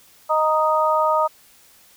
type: harmonic tone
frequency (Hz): 311.1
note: D#4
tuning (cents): 0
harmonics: 2 / 3 / 4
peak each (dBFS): -20 / -20 / -20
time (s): 0.29-1.28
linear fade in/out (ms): 20
effects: white hiss -52 dBFS RMS until 1.96 s